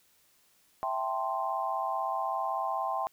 sine chord, A minor seventh, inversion second, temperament equal, 659.3 / 784 / 880 / 1046.5 Hz, E5 / G5 / A5 / C6, 0 / 0 / 0 / 0 cents, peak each -36 / -33 / -38 / -33 dBFS, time 0.83-3.07 s, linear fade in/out 0 ms, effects white hiss -66 dBFS RMS until 3.12 s

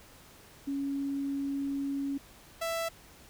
sine / sawtooth tone pair in turn, 278 / 662.5 Hz, C#4 / E5, +5 / +9 cents, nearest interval octave + minor third, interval 1504 cents, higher second, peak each -30 / -27 dBFS, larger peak second, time 0.67-2.18 / 2.61-2.89 s, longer first, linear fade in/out 10 ms, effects pink hiss -55 dBFS RMS until 3.29 s

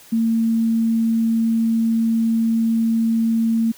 sine tone, 226.8 Hz, A#3, 47 cents flat, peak -15 dBFS, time 0.12-3.72 s, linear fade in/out 10 ms, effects white hiss -46 dBFS RMS until 3.77 s

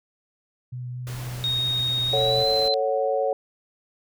sine tone with vibrato, 124.3 Hz, B2, 12 cents sharp, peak -30 dBFS, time 0.72-2.44 s, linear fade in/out 10 ms, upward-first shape sine, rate 4.4 Hz, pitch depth 11 cents each way
pink noise, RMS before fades -39 dBFS, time 1.07-2.68 s, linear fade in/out 0 ms
sine tone with pitch glide, 3729 to 4067 Hz, A#7 to C8, 0 to -50 cents, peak -22 dBFS, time 1.44-2.74 s, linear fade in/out 0 ms, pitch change +150 cents, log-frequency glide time 2.07-2.47 s
sine chord, F# minor, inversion first, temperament just, 444 / 555 / 740 Hz, A4 / C#5 / F#5, +16 / +2 / 0 cents, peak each -26 / -23 / -27 dBFS, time 2.13-3.33 s, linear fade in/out 2 ms
effects none

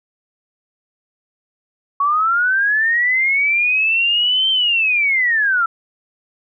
sine linear two-way sweep, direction up then down, 1108.7 to 3136 to 1323 Hz, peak -13 dBFS, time 2-5.66 s, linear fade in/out 5 ms, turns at 4.5 s, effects none

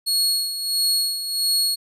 sawtooth tone with tremolo, 4329 Hz, C#8, 42 cents flat, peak -14 dBFS, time 0.06-1.76 s, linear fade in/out 20 ms, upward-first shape sine, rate 1.5 Hz, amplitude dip 65%, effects resampled to 32000 Hz

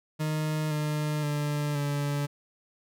40% pulse tone with pitch steps, 154.4 / 150.87 / 147.43 / 144.06 Hz, D#3 / D3 / D3 / D3, -13 / +47 / +7 / -33 cents, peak -26 dBFS, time 0.19-2.27 s, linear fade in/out 20 ms, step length 520 ms, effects none

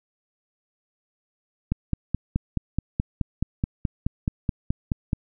click train, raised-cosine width 5 ms, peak -10 dBFS, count 17, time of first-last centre 1.72-5.132 s, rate 4.69 Hz, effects none

